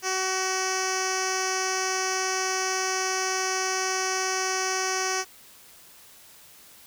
10% pulse tone with low-pass filter, 376.5 Hz, F#4, 30 cents sharp, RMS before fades -27 dBFS, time 0.02-5.25 s, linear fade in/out 50 ms, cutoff 6400 Hz, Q 3.9, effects white hiss -51 dBFS RMS until 6.86 s

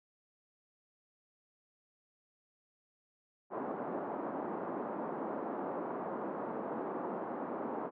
pink band-pass noise, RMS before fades -39 dBFS, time 3.5-7.91 s, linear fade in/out 50 ms, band 230 to 1100 Hz, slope 24 dB/octave, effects none

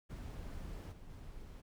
brown noise with level steps, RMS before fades -45 / -53 / -50 dBFS, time 0.09-1.62 s, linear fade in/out 20 ms, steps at 0.91 / 1.09 s, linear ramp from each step 20 ms, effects none

